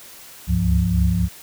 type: tone cluster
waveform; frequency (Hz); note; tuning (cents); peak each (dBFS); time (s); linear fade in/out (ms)
sine; 68.8 / 72.4 / 99.7 / 174.8; C#2 / D2 / G2 / F3; -12 / -24 / +30 / +2; -20 / -23 / -21 / -20; 0.47-1.29; 50
effects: white hiss -42 dBFS RMS until 1.42 s